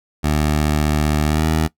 15% pulse tone with pitch glide, 75.4 to 78.97 Hz, D2 to D#2, +46 to +26 cents, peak -9 dBFS, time 0.23-1.68 s, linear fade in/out 20 ms, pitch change +80 cents, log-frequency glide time 1.27-1.45 s, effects noise-tail reverb RT60 0.1 s tail -19 dB re dry

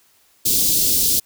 white band-stop noise, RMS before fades -17 dBFS, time 0.45-1.2 s, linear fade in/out 10 ms, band 410 to 3800 Hz, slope 24 dB/octave, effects white hiss -57 dBFS RMS until 1.25 s

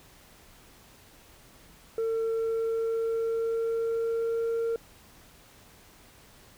sine tone with pitch glide, 451.5 to 459.4 Hz, A4 to A#4, +45 to -25 cents, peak -23 dBFS, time 1.98-4.76 s, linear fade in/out 2 ms, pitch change +30 cents, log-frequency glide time 2.21-4.5 s, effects tanh soft clip ceiling -25 dBFS + pink hiss -55 dBFS RMS until 6.57 s

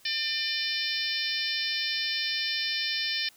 harmonic tone, 599 Hz, D5, 34 cents sharp, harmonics 3 / 4 / 5 / 6 / 7 / 8 / 9, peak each -35 / -35 / -35 / -35 / -35 / -35 / -35 dBFS, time 0.05-3.29 s, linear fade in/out 5 ms, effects white hiss -58 dBFS RMS until 3.36 s

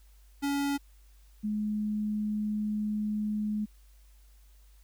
square / sine tone pair in turn, 282 / 211.3 Hz, C#4 / G#3, +30 / +30 cents, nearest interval perfect fourth, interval 500 cents, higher first, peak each -28 dBFS, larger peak neither, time 0.42-0.78 / 1.43-3.66 s, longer second, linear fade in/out 20 ms, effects added 50 Hz sine -54 dBFS peak until 4.83 s + white hiss -67 dBFS RMS until 4.83 s

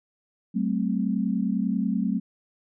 sine chord, F# diminished, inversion none, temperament equal with one note detuned, 189.76 / 220 / 261.6 Hz, F#3 / A3 / C4, +44 / 0 / 0 cents, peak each -26 / -26 / -29 dBFS, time 0.54-2.2 s, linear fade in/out 20 ms, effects none

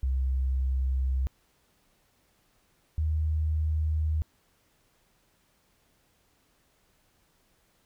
sine tone pair in turn, 65.41 / 77.79 Hz, C2 / D#2, 0 / 0 cents, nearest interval minor third, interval 300 cents, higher second, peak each -24 / -24 dBFS, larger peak neither, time 0.03-1.27 / 2.98-4.22 s, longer neither, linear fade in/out 0 ms, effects pink hiss -68 dBFS RMS until 7.85 s

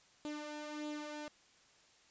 sawtooth tone with flanger, 299.5 Hz, D4, 34 cents sharp, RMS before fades -44 dBFS, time 0.25-1.28 s, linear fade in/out 0 ms, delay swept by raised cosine 0.26 to 2.16 ms, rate 1.6 Hz, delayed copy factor +0.55, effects white hiss -66 dBFS RMS until 2.1 s + resampled to 16000 Hz

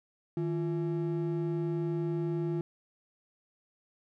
triangle ring-modulated tone, 250.6 Hz, B3, 25 cents sharp, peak -24 dBFS, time 0.37-2.61 s, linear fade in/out 0 ms, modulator 94.2 Hz, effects none

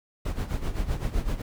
brown noise with tremolo, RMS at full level -25 dBFS, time 0.25-1.42 s, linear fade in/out 5 ms, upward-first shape sine, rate 7.8 Hz, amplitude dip 75%, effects none

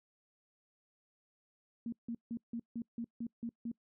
sine tone bursts, 233.1 Hz, A#3, in tune, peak -36 dBFS, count 9, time 1.86-3.716 s, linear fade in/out 2 ms, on 64 ms, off 160 ms, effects noise-tail reverb RT60 0.1 s tail -25 dB re dry

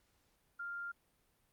sine tone, 1397 Hz, F6, in tune, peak -40 dBFS, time 0.59-0.92 s, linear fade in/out 10 ms, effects pink hiss -75 dBFS RMS until 1.52 s + Opus 48 kbps

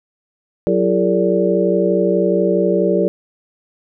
sine tone cluster, 184.9 / 339.4 / 404.1 / 456.2 / 578 Hz, F#3 / F4 / G#4 / A#4 / D5, -1 / -49 / -47 / -37 / -28 cents, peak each -19 dBFS, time 0.67-3.08 s, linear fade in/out 0 ms, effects none

